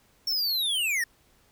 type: linear sweep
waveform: square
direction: down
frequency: 5500 to 1771 Hz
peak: -25 dBFS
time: 0.27-1.04 s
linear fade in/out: 5 ms
effects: pink hiss -63 dBFS RMS until 1.51 s